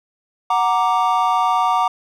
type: chord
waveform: triangle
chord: Gb augmented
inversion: none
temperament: equal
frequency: 740 / 932.3 / 1174.7 Hz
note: Gb5 / Bb5 / D6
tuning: 0 / 0 / 0 cents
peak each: -17 dBFS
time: 0.5-1.88 s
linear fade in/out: 5 ms
effects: none